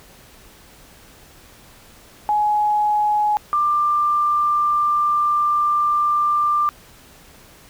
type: tone pair in turn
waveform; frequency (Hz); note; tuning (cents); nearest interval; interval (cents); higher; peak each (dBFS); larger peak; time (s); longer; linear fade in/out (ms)
sine; 840 / 1187.9; G#5 / D6; +19 / +19; tritone; 600; second; -15; neither; 2.29-3.37 / 3.53-6.69; second; 0
effects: pink hiss -47 dBFS RMS until 7.69 s